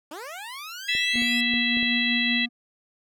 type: linear sweep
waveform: 15% pulse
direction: up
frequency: 277.2 to 2600 Hz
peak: -29 dBFS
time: 0.11-1.41 s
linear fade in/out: 5 ms
type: harmonic tone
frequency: 660 Hz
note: E5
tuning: 2 cents sharp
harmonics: 3 / 4 / 5 / 6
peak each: -26 / -27 / -28 / -29 dBFS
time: 0.88-2.46 s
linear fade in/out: 10 ms
type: clicks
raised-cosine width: 2 ms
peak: -26 dBFS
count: 6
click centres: 0.951 / 1.157 / 1.221 / 1.538 / 1.771 / 1.829 s
type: tone with tremolo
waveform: triangle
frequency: 239.4 Hz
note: A#3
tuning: 46 cents sharp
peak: -23 dBFS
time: 1.13-2.49 s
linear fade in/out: 50 ms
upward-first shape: sine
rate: 5.2 Hz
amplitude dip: 30%
effects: none